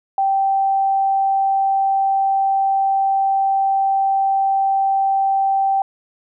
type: tone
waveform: sine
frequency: 780 Hz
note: G5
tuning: 9 cents flat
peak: -14 dBFS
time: 0.18-5.82 s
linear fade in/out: 2 ms
effects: none